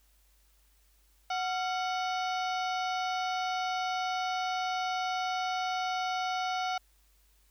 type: harmonic tone with a mistuned harmonic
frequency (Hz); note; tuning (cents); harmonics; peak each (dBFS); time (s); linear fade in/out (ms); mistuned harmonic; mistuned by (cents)
740; F#5; 0; 1 / 2 / 3 / 4 / 5 / 6 / 7 / 8; -31 / -37 / -41 / -43 / -45 / -47 / -48 / -49; 1.3-6.78; 5; 2; -120
effects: added 50 Hz sine -64 dBFS peak until 7.5 s + white hiss -69 dBFS RMS until 7.5 s